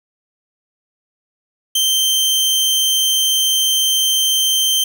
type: tone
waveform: sawtooth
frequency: 3127 Hz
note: G7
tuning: 5 cents flat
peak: -10 dBFS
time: 1.75-4.84 s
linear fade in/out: 5 ms
effects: none